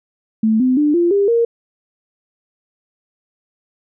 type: tone with pitch steps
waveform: sine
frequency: 219.9 / 255.5 / 296.9 / 345.1 / 401 / 466 Hz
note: A3 / C4 / D4 / F4 / G4 / A#4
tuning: -1 / -41 / +19 / -21 / +39 / -1 cents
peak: -11 dBFS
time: 0.43-1.45 s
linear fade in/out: 5 ms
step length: 170 ms
effects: none